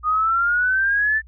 sine exponential sweep, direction up, 1226 to 1779 Hz, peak -16 dBFS, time 0.03-1.22 s, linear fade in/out 50 ms, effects added 60 Hz sine -42 dBFS peak until 1.27 s

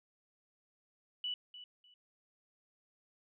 sine tone with echo, 2960 Hz, F#7, in tune, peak -35 dBFS, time 1.24-1.34 s, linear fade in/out 2 ms, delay 300 ms, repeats 2, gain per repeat -13 dB, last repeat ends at 1.94 s, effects none

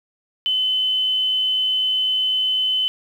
sine tone, 3036 Hz, F#7, 44 cents sharp, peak -17 dBFS, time 0.46-2.88 s, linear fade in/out 0 ms, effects 8-bit

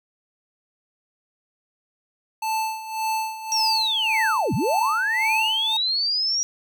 square tone with tremolo, 880 Hz, A5, in tune, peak -22 dBFS, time 2.42-5.77 s, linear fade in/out 5 ms, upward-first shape sine, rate 1.8 Hz, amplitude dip 75%
sine linear two-way sweep, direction down then up, 5750 to 95.3 to 5750 Hz, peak -20 dBFS, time 3.52-6.43 s, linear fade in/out 0 ms, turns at 4.54 s
effects none

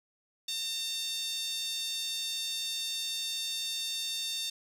5% pulse tone with high-pass filter, 907 Hz, A#5, 48 cents flat, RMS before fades -35 dBFS, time 0.48-4.5 s, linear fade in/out 5 ms, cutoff 3600 Hz, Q 4.2, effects none

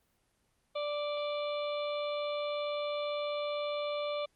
harmonic tone, 587.3 Hz, D5, in tune, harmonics 1 / 2 / 4 / 5 / 6 / 7, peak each -33 / -41 / -45 / -50 / -44 / -52 dBFS, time 0.75-4.26 s, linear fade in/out 10 ms, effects pink hiss -74 dBFS RMS until 4.35 s + Opus 24 kbps

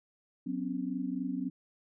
sine chord, F# suspended fourth, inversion none, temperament equal with one note detuned, 185 / 253.4 / 277.2 Hz, F#3 / B3 / C#4, 0 / +45 / 0 cents, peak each -38 / -35 / -36 dBFS, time 0.46-1.5 s, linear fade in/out 10 ms, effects none

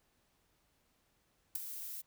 violet noise with ADSR envelope, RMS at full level -31 dBFS, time 1.55-2.02 s, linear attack 6 ms, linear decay 6 ms, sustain -13 dB, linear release 18 ms, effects pink hiss -75 dBFS RMS until 2.06 s

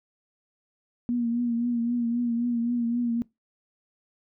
sine tone with vibrato, 237.3 Hz, A#3, 31 cents sharp, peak -23 dBFS, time 1.09-3.22 s, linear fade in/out 0 ms, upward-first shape triangle, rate 3.8 Hz, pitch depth 50 cents each way, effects noise-tail reverb RT60 0.2 s tail -22 dB re dry

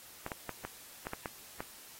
clicks, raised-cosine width 0.5 ms, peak -23 dBFS, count 8, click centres 0.264 / 0.318 / 0.493 / 0.65 / 1.069 / 1.134 / 1.258 / 1.605 s, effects white hiss -53 dBFS RMS until 1.99 s + AAC 48 kbps

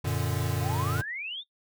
square chord, Gb augmented, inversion none, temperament equal, 92.5 / 116.54 / 146.83 Hz, Gb2 / Bb2 / D3, 0 / 0 / 0 cents, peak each -32 dBFS, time 0.04-1.02 s, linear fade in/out 10 ms
white high-pass noise, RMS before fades -44 dBFS, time 0.07-1.01 s, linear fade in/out 5 ms, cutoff 2000 Hz, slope 24 dB/octave
sine exponential sweep, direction up, 673 to 3729 Hz, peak -33 dBFS, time 0.6-1.44 s, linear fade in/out 50 ms
effects noise-tail reverb RT60 0.1 s tail -18 dB re dry

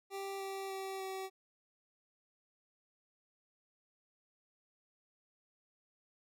25% pulse tone with pitch steps, 392 / 388.6 / 385.3 / 381.9 Hz, G4 / G4 / G4 / G4, 0 / -15 / -30 / -45 cents, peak -36 dBFS, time 0.1-1.3 s, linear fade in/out 50 ms, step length 300 ms, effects none

